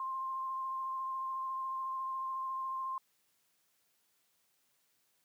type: tone with vibrato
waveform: sine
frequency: 1055 Hz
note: C6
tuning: 14 cents sharp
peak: -35 dBFS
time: 0-2.98 s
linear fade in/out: 2 ms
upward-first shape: triangle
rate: 14 Hz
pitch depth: 16 cents each way
effects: white hiss -75 dBFS RMS until 5.24 s + high-pass 100 Hz 12 dB/octave